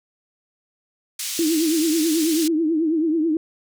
white band-pass noise, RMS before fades -28 dBFS, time 1.19-2.48 s, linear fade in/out 5 ms, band 3100 to 9400 Hz, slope 12 dB/octave
sine tone with vibrato, 319.7 Hz, D#4, 47 cents sharp, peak -17 dBFS, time 1.39-3.37 s, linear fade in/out 2 ms, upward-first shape triangle, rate 9.2 Hz, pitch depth 120 cents each way
effects none

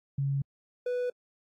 sine / triangle tone pair in turn, 138.59 / 493.9 Hz, C#3 / B4, 0 / 0 cents, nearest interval octave + minor seventh, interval 2200 cents, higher second, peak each -26 dBFS, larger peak neither, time 0.18-0.42 / 0.86-1.1 s, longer neither, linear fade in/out 5 ms, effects AAC 48 kbps

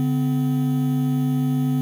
triangle tone pair together, 143.23 / 255.2 Hz, D3 / C4, -43 / -43 cents, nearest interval minor seventh, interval 1000 cents, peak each -19 dBFS, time 0-1.81 s, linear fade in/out 0 ms, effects 7-bit

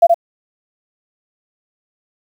sine tone with echo, 680 Hz, F5, 46 cents flat, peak -3 dBFS, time 0.02-0.07 s, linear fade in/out 10 ms, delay 74 ms, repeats 1, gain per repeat -4 dB, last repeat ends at 0.144 s, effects 7-bit

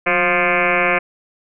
sine tone with frequency modulation, 1396.9 Hz, F6, in tune, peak -13 dBFS, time 0.06-0.99 s, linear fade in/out 10 ms, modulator 173 Hz, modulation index 6.2, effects none

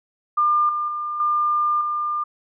sine tone with level steps, 1200 Hz, D6, 37 cents sharp, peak -15 / -21 / -24 / -17 / -21 dBFS, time 0.37-2.24 s, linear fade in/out 10 ms, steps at 0.69 / 0.88 / 1.2 / 1.81 s, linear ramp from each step 2 ms, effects none

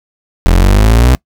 35% pulse exponential sweep, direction up, 41.43 to 65.1 Hz, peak -3 dBFS, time 0.46-1.15 s, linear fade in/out 0 ms, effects noise-tail reverb RT60 0.1 s tail -25 dB re dry

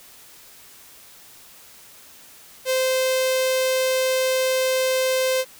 sawtooth tone with notch filter, 519 Hz, C5, 14 cents flat, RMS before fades -21 dBFS, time 2.65-5.45 s, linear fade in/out 50 ms, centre 1200 Hz, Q 1.2, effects white hiss -47 dBFS RMS until 5.59 s

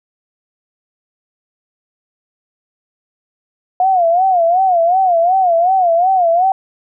sine tone with vibrato, 715 Hz, F5, 41 cents sharp, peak -9 dBFS, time 3.8-6.52 s, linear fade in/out 2 ms, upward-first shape sine, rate 2.7 Hz, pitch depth 130 cents each way, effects none

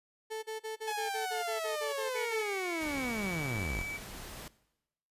35% pulse tone bursts, 439.3 Hz, A4, 3 cents flat, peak -34 dBFS, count 13, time 0.3-2.434 s, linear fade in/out 20 ms, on 130 ms, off 37 ms
sawtooth linear sweep, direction down, 858 to 34.65 Hz, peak -30 dBFS, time 0.87-3.83 s, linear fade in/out 10 ms
triangle tone with pitch glide, 2235 to 2298 Hz, C#7 to D7, +14 to -38 cents, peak -36 dBFS, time 2.15-3.98 s, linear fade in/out 20 ms, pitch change +48 cents, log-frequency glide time 2.77-3.6 s
pink noise, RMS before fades -45 dBFS, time 2.81-4.48 s, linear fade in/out 2 ms
effects noise-tail reverb RT60 0.9 s tail -19 dB re dry + resampled to 32000 Hz

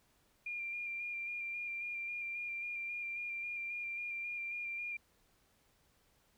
sine tone with vibrato, 2395 Hz, D7, 33 cents sharp, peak -38 dBFS, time 0.46-4.97 s, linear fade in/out 5 ms, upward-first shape square, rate 3.7 Hz, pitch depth 18 cents each way, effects pink hiss -72 dBFS RMS until 6.37 s

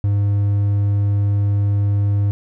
triangle tone, 101.4 Hz, G#2, 41 cents flat, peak -12 dBFS, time 0.04-2.31 s, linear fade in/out 0 ms, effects none

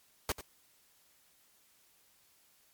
pink noise with echo, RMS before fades -32 dBFS, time 0.29-0.32 s, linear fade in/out 2 ms, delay 91 ms, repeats 1, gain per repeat -13 dB, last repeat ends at 0.411 s, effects white hiss -67 dBFS RMS until 2.73 s + MP3 96 kbps

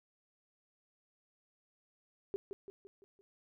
sine tone with echo, 394.3 Hz, G4, 10 cents sharp, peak -33 dBFS, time 2.34-2.36 s, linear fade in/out 0 ms, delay 170 ms, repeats 5, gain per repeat -6 dB, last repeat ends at 3.21 s, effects none

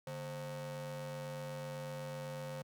45% pulse ring-modulated tone, 190 Hz, F#3, 46 cents sharp, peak -38 dBFS, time 0.07-2.62 s, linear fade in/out 2 ms, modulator 336 Hz, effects high-pass 80 Hz 12 dB/octave + 13-bit

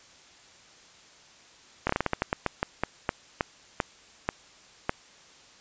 slowing click train, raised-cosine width 0.5 ms, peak -9 dBFS, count 17, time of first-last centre 1.87-4.894 s, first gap 24 ms, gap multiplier 1.24, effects white hiss -54 dBFS RMS until 5.6 s + resampled to 16000 Hz

